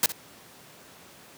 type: noise with echo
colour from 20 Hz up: white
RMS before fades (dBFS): -20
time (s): 0.03-0.06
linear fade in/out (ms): 2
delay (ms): 61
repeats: 1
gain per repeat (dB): -14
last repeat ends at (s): 0.121
effects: pink hiss -50 dBFS RMS until 1.37 s + high-pass 150 Hz 12 dB/octave